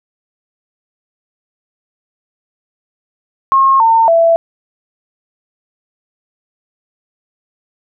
sine tone with pitch steps, 1078 / 906 / 666 Hz, C#6 / A#5 / E5, -49 / -50 / +18 cents, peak -6 dBFS, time 3.52-4.36 s, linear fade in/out 0 ms, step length 280 ms, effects none

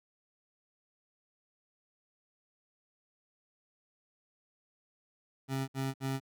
25% pulse tone bursts, 134.3 Hz, C3, 46 cents sharp, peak -28 dBFS, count 3, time 5.48-6.202 s, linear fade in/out 50 ms, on 200 ms, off 61 ms, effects none

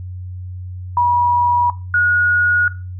sine tone pair in turn, 966 / 1447.4 Hz, B5 / F#6, -39 / -39 cents, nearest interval perfect fifth, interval 700 cents, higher second, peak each -11 dBFS, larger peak neither, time 0.97-1.7 / 1.94-2.68 s, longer second, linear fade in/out 2 ms, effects noise-tail reverb RT60 0.3 s tail -17 dB re dry + added 91 Hz sine -26 dBFS peak until 2.99 s

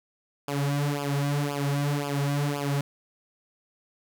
sawtooth tone with flanger, 142.9 Hz, D3, 47 cents flat, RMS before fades -27 dBFS, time 0.48-2.81 s, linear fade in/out 2 ms, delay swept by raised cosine 0.5 to 4.8 ms, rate 1.9 Hz, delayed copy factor -0.95, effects 10-bit

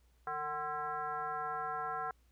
sine tone with frequency modulation, 1046.5 Hz, C6, in tune, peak -35 dBFS, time 0.27-2.11 s, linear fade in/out 2 ms, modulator 296 Hz, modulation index 1.6, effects added 60 Hz sine -65 dBFS peak until 2.31 s + pink hiss -75 dBFS RMS until 2.31 s

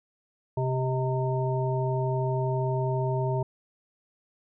harmonic tone with a mistuned harmonic, 130.7 Hz, C3, 1 cent flat, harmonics 1 / 3 / 5 / 7, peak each -26 / -31 / -33 / -34 dBFS, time 0.57-3.43 s, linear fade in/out 5 ms, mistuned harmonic 5, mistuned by -47 cents, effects none

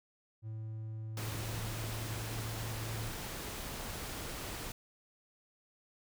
triangle tone with pitch glide, 110 to 111.41 Hz, A2 to A2, 0 to +22 cents, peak -37 dBFS, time 0.42-3.13 s, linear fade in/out 50 ms, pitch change +22 cents, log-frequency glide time 1.79-2.27 s
pink noise, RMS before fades -42 dBFS, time 1.17-4.72 s, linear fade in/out 2 ms
effects none

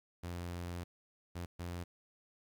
sawtooth tone bursts at uneven times, 87.3 Hz, F2, in tune, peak -36 dBFS, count 3, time 0.23-0.84 / 1.35-1.46 / 1.59-1.84 s, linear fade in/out 10 ms, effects 12-bit

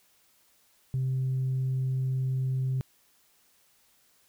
sine tone, 130.81 Hz, C3, in tune, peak -24 dBFS, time 0.94-2.81 s, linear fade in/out 0 ms, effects tanh soft clip ceiling -23 dBFS + white hiss -65 dBFS RMS until 4.28 s

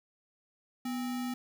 sine tone with sample-and-hold, 246.9 Hz, B3, in tune, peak -32 dBFS, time 0.85-1.34 s, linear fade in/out 5 ms, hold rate 1050 Hz, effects none

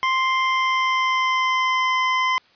25% pulse tone with pitch glide, 1046.5 to 1030.3 Hz, C6 to C6, 0 to -27 cents, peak -14 dBFS, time 0.03-2.38 s, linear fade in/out 0 ms, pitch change -27 cents, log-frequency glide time 0.42-1.99 s, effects white hiss -56 dBFS RMS until 2.55 s + resampled to 11025 Hz

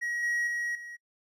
triangle tone with level steps, 1903 Hz, A#6, 35 cents sharp, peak -28 / -25 / -28 / -39 dBFS, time 0.01-0.97 s, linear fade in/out 20 ms, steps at 0.23 / 0.47 / 0.75 s, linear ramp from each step 2 ms, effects noise-tail reverb RT60 0.1 s tail -26 dB re dry + resampled to 32000 Hz

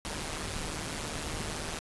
pink noise with amplitude modulation, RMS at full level -33 dBFS, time 0.05-1.79 s, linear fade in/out 0 ms, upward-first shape sine, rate 154 Hz, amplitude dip 70%, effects resampled to 24000 Hz

